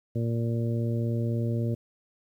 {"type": "harmonic tone", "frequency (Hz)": 116.3, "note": "A#2", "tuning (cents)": -4, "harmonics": [1, 2, 3, 4, 5], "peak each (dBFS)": [-26, -32, -36, -38, -40], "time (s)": [0.15, 1.75], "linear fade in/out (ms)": 10, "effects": ["10-bit"]}